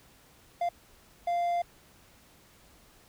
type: tone bursts at uneven times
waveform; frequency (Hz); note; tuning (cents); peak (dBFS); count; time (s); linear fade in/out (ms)
triangle; 695; F5; -9; -24; 2; 0.61-0.69 / 1.27-1.62; 5
effects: pink hiss -59 dBFS RMS until 3.08 s